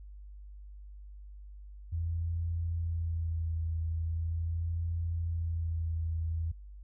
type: tone with vibrato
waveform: sine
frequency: 82.9 Hz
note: E2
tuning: 10 cents sharp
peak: -30 dBFS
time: 1.92-6.52 s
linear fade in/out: 10 ms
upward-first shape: sine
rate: 0.41 Hz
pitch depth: 26 cents each way
effects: added 50 Hz sine -45 dBFS peak until 6.83 s